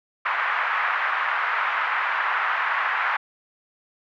pink band-pass noise, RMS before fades -24 dBFS, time 0.25-3.17 s, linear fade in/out 10 ms, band 1000 to 2000 Hz, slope 24 dB/octave, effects none

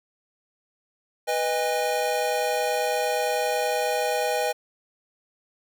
square chord, G# minor, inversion first, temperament equal with one note detuned, 493.9 / 622.3 / 813 Hz, B4 / D#5 / G#5, 0 / 0 / -37 cents, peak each -28 dBFS, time 1.27-4.53 s, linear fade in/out 20 ms, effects none

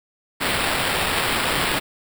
white noise with sample-and-hold, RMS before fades -22 dBFS, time 0.4-1.8 s, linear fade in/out 20 ms, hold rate 6300 Hz, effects none

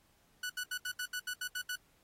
sawtooth tone bursts, 1480 Hz, F#6, in tune, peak -32 dBFS, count 10, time 0.43-1.757 s, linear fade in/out 5 ms, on 67 ms, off 73 ms, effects pink hiss -70 dBFS RMS until 2.03 s + AAC 48 kbps

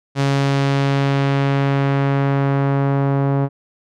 sawtooth tone with low-pass filter sweep, 138.59 Hz, C#3, in tune, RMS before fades -17 dBFS, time 0.15-3.49 s, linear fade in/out 50 ms, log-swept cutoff 6100 to 920 Hz, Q 0.82, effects none

